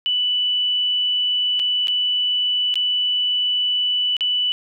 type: tone with dropouts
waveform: sine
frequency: 2973 Hz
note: F#7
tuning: 8 cents sharp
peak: -17 dBFS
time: 0.06-4.52 s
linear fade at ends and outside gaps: 0 ms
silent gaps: 1.594-1.598 / 1.872-1.882 / 2.741-2.756 / 4.167-4.208 s
effects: none